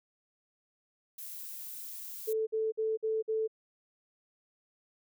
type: noise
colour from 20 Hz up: violet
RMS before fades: -43 dBFS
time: 1.18-2.33 s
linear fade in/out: 5 ms
type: tone bursts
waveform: sine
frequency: 440 Hz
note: A4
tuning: in tune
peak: -28 dBFS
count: 5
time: 2.27-3.478 s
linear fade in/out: 20 ms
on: 200 ms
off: 52 ms
effects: none